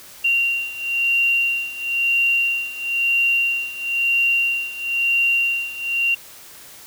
sine beating tone pair, 2763 / 2764 Hz, F7 / F7, -19 / -19 cents, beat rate 1 Hz, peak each -22 / -19 dBFS, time 0.24-6.15 s, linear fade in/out 10 ms, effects white hiss -42 dBFS RMS until 6.86 s

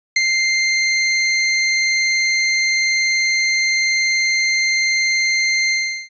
sawtooth tone with ADSR envelope, 2093 Hz, C7, in tune, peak -7 dBFS, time 0.16-6.09 s, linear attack 5 ms, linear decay 28 ms, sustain -4 dB, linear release 380 ms, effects resampled to 16000 Hz

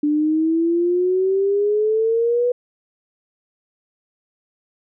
sine exponential sweep, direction up, 293.6 to 493.9 Hz, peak -15 dBFS, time 0.03-2.52 s, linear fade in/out 5 ms, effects none

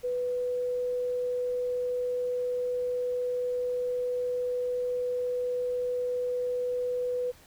sine tone, 495.2 Hz, B4, 5 cents sharp, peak -27 dBFS, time 0.03-7.32 s, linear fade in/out 20 ms, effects pink hiss -56 dBFS RMS until 7.46 s

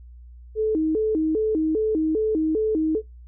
sine tone with vibrato, 370 Hz, F#4, in tune, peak -19 dBFS, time 0.55-3.02 s, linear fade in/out 50 ms, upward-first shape square, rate 2.5 Hz, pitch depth 280 cents each way, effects noise-tail reverb RT60 0.2 s tail -26 dB re dry + added 60 Hz sine -41 dBFS peak until 3.27 s

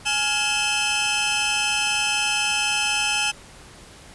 sawtooth tone cluster, 838 / 1404 / 2598 / 3086 Hz, G#5 / F6 / E7 / G7, +15 / +9 / -26 / -28 cents, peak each -24 / -27 / -20 / -22 dBFS, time 0.05-3.32 s, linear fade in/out 20 ms, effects pink hiss -45 dBFS RMS until 4.14 s + resampled to 24000 Hz

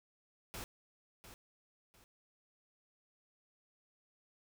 pink noise with echo, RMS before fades -45 dBFS, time 0.54-0.64 s, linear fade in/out 0 ms, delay 700 ms, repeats 2, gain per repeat -10 dB, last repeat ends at 2.04 s, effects none

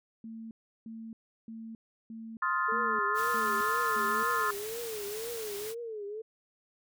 sine tone bursts, 224.8 Hz, A3, 37 cents sharp, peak -40 dBFS, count 7, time 0.24-4.23 s, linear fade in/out 2 ms, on 270 ms, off 350 ms
sine chord, F dominant seventh, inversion second, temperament just, 1047.7 / 1257.2 / 1396.9 / 1746.1 Hz, C6 / Eb6 / F6 / A6, +2 / +18 / 0 / -14 cents, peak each -31 / -32 / -33 / -35 dBFS, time 2.42-4.51 s, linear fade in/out 5 ms
sine tone with vibrato, 437.1 Hz, A4, 11 cents flat, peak -36 dBFS, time 2.68-6.22 s, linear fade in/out 10 ms, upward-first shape triangle, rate 2 Hz, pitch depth 160 cents each way
white noise, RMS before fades -42 dBFS, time 3.14-5.75 s, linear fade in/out 50 ms
effects none

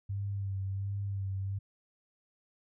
sine tone with vibrato, 98.3 Hz, G2, 5 cents sharp, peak -32 dBFS, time 0.09-1.59 s, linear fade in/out 10 ms, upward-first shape sine, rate 1.4 Hz, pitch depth 34 cents each way, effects none

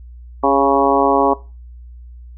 harmonic tone with a mistuned harmonic, 138.59 Hz, C#3, in tune, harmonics 2 / 3 / 4 / 5 / 6 / 7 / 8, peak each -19 / -19 / -19 / -19 / -19 / -19 / -19 dBFS, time 0.43-1.34 s, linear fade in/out 10 ms, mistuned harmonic 3, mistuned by -28 cents, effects noise-tail reverb RT60 0.3 s tail -19 dB re dry + added 60 Hz sine -34 dBFS peak until 2.37 s

